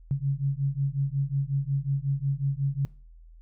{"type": "beating tone pair", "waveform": "sine", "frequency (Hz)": [135.9, 141.4], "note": ["C#3", "C#3"], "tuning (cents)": [-34, 35], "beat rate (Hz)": 5.5, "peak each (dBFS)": [-27, -27], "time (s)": [0.11, 2.85], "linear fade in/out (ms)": 0, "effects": ["noise-tail reverb RT60 0.4 s tail -22 dB re dry", "added 41 Hz sine -47 dBFS peak until 3.41 s"]}